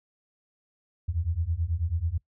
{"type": "beating tone pair", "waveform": "sine", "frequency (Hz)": [78.9, 88.1], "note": ["D#2", "F2"], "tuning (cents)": [25, 16], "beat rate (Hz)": 9.2, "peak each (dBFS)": [-29, -28], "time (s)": [1.08, 2.18], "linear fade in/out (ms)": 10, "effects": ["noise-tail reverb RT60 0.1 s tail -21 dB re dry"]}